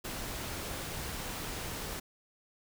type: noise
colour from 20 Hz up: pink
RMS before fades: -39 dBFS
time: 0.04-2 s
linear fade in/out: 10 ms
effects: none